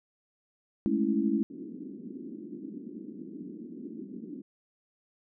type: chord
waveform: sine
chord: A major seventh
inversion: third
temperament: equal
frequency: 207.7 / 220 / 277.2 / 329.6 Hz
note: G#3 / A3 / C#4 / E4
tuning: 0 / 0 / 0 / 0 cents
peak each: -30 dBFS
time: 0.86-1.43 s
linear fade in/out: 0 ms
type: band-pass noise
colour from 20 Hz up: pink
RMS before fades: -42 dBFS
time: 1.5-4.42 s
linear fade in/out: 5 ms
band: 200 to 350 Hz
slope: 48 dB/octave
effects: none

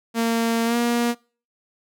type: tone with pitch glide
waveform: sawtooth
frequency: 229.6 to 237.6 Hz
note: A#3 to A#3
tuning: -26 to +33 cents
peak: -15 dBFS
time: 0.14-1.15 s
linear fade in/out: 50 ms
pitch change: +59 cents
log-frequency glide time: 0.65-0.76 s
effects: noise-tail reverb RT60 0.4 s tail -25 dB re dry

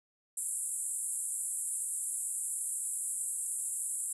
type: band-pass noise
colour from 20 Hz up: pink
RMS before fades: -36 dBFS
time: 0.37-4.13 s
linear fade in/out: 5 ms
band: 7700 to 11000 Hz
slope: 96 dB/octave
effects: none

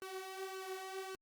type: tone with flanger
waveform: sawtooth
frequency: 380.1 Hz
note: F#4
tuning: 47 cents sharp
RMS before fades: -45 dBFS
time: 0.02-1.15 s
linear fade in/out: 0 ms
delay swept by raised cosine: 0.69 to 4.29 ms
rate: 1.8 Hz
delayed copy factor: +0.65
effects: Opus 24 kbps

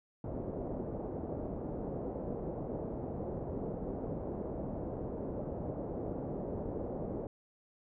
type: low-pass noise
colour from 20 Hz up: white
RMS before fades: -39 dBFS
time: 0.24-7.27 s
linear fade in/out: 2 ms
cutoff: 580 Hz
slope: 24 dB/octave
effects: none

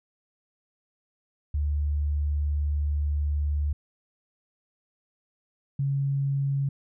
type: tone pair in turn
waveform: sine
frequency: 73.42 / 138.6 Hz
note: D2 / C#3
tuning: 0 / 0 cents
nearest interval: major seventh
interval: 1100 cents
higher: second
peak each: -23 dBFS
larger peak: neither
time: 1.54-3.73 / 5.79-6.69 s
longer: first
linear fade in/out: 5 ms
effects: none

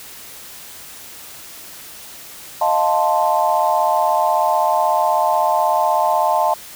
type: chord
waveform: sine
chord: F dominant seventh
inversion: third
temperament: equal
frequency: 622.3 / 698.5 / 880 / 1046.5 Hz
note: Eb5 / F5 / A5 / C6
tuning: 0 / 0 / 0 / 0 cents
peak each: -20 / -19 / -17 / -22 dBFS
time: 2.61-6.54 s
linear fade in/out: 5 ms
effects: white hiss -37 dBFS RMS until 6.75 s

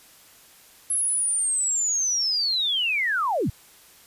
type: linear sweep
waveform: sine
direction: down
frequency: 11000 to 69.3 Hz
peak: -21 dBFS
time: 0.9-3.5 s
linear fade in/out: 5 ms
effects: white hiss -52 dBFS RMS until 4.06 s + resampled to 32000 Hz

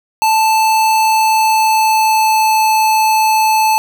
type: tone with pitch glide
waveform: square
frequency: 879 to 872.4 Hz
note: A5 to A5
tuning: -2 to -15 cents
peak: -10 dBFS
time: 0.22-3.78 s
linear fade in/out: 0 ms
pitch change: -13 cents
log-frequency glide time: 0.9-2.68 s
effects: none

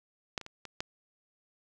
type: clicks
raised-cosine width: 0.2 ms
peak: -15 / -26 / -27 / -26 / -16 dBFS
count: 5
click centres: 0.378 / 0.413 / 0.464 / 0.653 / 0.805 s
effects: none

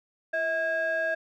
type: ring-modulated tone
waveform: triangle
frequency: 493.9 Hz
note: B4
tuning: in tune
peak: -20 dBFS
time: 0.33-1.15 s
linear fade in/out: 10 ms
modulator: 1140 Hz
effects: none

